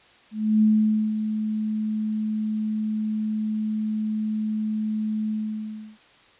sine tone with ADSR envelope, 215.5 Hz, A3, 36 cents flat, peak -14 dBFS, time 0.31-5.98 s, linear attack 310 ms, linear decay 510 ms, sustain -9 dB, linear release 680 ms, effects white hiss -54 dBFS RMS until 6.39 s + resampled to 8000 Hz

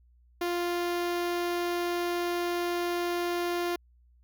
sawtooth tone with notch filter, 349.2 Hz, F4, in tune, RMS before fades -30 dBFS, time 0.41-3.76 s, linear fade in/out 5 ms, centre 8100 Hz, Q 1.6, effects added 60 Hz sine -58 dBFS peak until 4.23 s

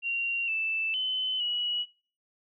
sine tone with pitch steps, 2759 / 2644 / 3039 / 2924 Hz, F7 / E7 / F#7 / F#7, -22 / +5 / +46 / -21 cents, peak -27 dBFS, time 0.02-1.86 s, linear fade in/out 50 ms, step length 460 ms, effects noise-tail reverb RT60 0.4 s tail -22 dB re dry

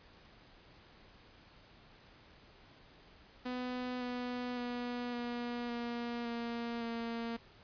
sawtooth tone with pitch steps, 250 / 246.8 / 243.7 / 240.6 / 237.6 / 234.6 / 231.6 Hz, B3 / B3 / B3 / B3 / A#3 / A#3 / A#3, +21 / -1 / -23 / -45 / +33 / +11 / -11 cents, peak -33 dBFS, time 3.45-7.37 s, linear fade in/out 10 ms, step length 560 ms, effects pink hiss -60 dBFS RMS until 7.63 s + resampled to 11025 Hz

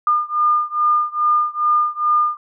sine beating tone pair, 1209 / 1211.4 Hz, D6 / D#6, +50 / -47 cents, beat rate 2.4 Hz, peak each -17 / -18 dBFS, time 0.07-2.37 s, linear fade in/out 2 ms, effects none

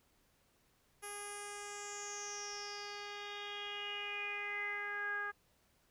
10% pulse tone with low-pass filter sweep, 410 Hz, G#4, 22 cents flat, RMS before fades -43 dBFS, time 1.02-5.32 s, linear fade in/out 20 ms, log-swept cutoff 11000 to 1500 Hz, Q 7.4, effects pink hiss -73 dBFS RMS until 5.9 s

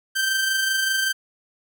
sawtooth tone with amplitude modulation, 1561 Hz, G6, 8 cents flat, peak -15 dBFS, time 0.15-1.13 s, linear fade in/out 20 ms, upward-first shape sine, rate 25.2 Hz, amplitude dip 35%, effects none

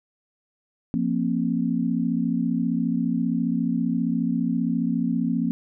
sine chord, F suspended fourth, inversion none, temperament equal with one note detuned, 174.61 / 233.1 / 267.9 Hz, F3 / Bb3 / C4, 0 / 0 / +41 cents, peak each -26 / -24 / -26 dBFS, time 0.94-5.51 s, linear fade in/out 0 ms, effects none

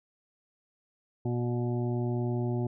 harmonic tone with a mistuned harmonic, 120.8 Hz, B2, 38 cents flat, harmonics 1 / 2 / 3 / 5 / 6 / 7, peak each -29 / -34 / -34 / -44 / -44 / -47 dBFS, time 1.25-2.67 s, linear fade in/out 5 ms, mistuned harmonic 7, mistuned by +18 cents, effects none

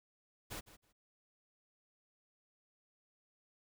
pink noise with echo, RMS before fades -44 dBFS, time 0.5-0.61 s, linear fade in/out 20 ms, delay 160 ms, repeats 2, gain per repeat -15 dB, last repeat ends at 0.93 s, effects none

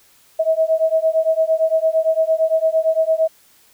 sine beating tone pair, 638 / 646.8 Hz, D#5 / E5, +43 / -33 cents, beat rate 8.8 Hz, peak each -17 dBFS, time 0.39-3.28 s, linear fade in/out 10 ms, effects white hiss -53 dBFS RMS until 3.73 s

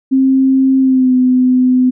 sine tone with pitch glide, 265.4 to 253.7 Hz, C4 to B3, +25 to +47 cents, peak -7 dBFS, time 0.11-1.91 s, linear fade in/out 20 ms, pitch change -78 cents, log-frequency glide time 0.79-1.14 s, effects none

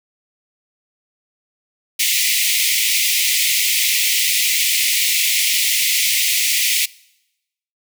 pink high-pass noise, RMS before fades -17 dBFS, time 1.99-6.86 s, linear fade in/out 10 ms, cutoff 2000 Hz, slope 96 dB/octave, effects noise-tail reverb RT60 0.9 s tail -23 dB re dry

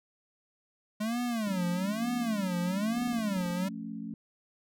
square tone with vibrato, 206.9 Hz, G#3, 6 cents flat, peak -30 dBFS, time 1-3.69 s, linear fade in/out 10 ms, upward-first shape sine, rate 1.1 Hz, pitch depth 290 cents each way
sine chord, F augmented, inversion none, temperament equal, 174.61 / 220 / 277.2 Hz, F3 / A3 / C#4, 0 / 0 / 0 cents, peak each -43 / -38 / -42 dBFS, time 1.47-4.14 s, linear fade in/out 2 ms
clicks, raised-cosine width 2 ms, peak -36 dBFS, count 9, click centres 2.98 / 3.021 / 3.076 / 3.13 / 3.191 / 3.369 / 3.407 / 3.459 / 3.505 s
effects none

